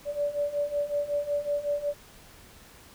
sine beating tone pair, 577 / 582.4 Hz, D5 / D5, -31 / -15 cents, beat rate 5.4 Hz, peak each -31 / -28 dBFS, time 0.05-1.94 s, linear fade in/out 50 ms, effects pink hiss -52 dBFS RMS until 2.94 s

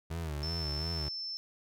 30% pulse tone with vibrato, 78.2 Hz, D#2, 9 cents sharp, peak -32 dBFS, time 0.1-1.09 s, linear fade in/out 10 ms, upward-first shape sine, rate 2.8 Hz, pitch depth 130 cents each way
sine tone, 5310 Hz, E8, 12 cents sharp, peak -36 dBFS, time 0.43-1.37 s, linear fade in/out 0 ms
effects none

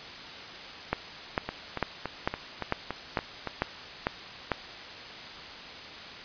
two click trains, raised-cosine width 0.5 ms, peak -16 / -10 dBFS, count 8 / 9, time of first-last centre 1.49-3.473 / 0.93-4.517 s, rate 3.53 / 2.23 Hz, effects white hiss -42 dBFS RMS until 6.24 s + resampled to 11025 Hz

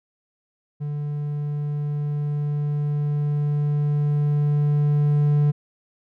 triangle tone with level ramp, 146.83 Hz, D3, in tune, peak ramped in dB -23 to -13 dBFS, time 0.8-5.52 s, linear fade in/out 20 ms, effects none

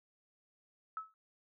sine tone with exponential decay, 1298 Hz, E6, 27 cents flat, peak -34 dBFS, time 0.97-1.14 s, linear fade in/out 1 ms, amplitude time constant 35 ms, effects none

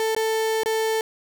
35% pulse tone with dropouts, 442.5 Hz, A4, 10 cents sharp, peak -19 dBFS, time 0-1.01 s, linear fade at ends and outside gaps 1 ms, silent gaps 0.149-0.164 / 0.634-0.659 s, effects none

